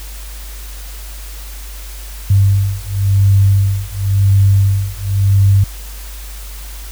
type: beating tone pair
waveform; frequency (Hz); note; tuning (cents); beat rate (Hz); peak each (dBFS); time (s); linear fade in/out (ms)
sine; 98 / 98.94; G2 / G2; 0 / +17; 0.94; -12; 2.3-5.64; 5
effects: added 50 Hz sine -27 dBFS peak until 6.91 s + white hiss -35 dBFS RMS until 6.91 s